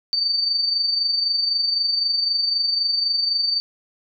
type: tone with amplitude modulation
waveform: sine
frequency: 4589 Hz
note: D8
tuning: 41 cents flat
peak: -16 dBFS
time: 0.13-3.6 s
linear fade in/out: 0 ms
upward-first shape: sine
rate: 23.9 Hz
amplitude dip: 50%
effects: none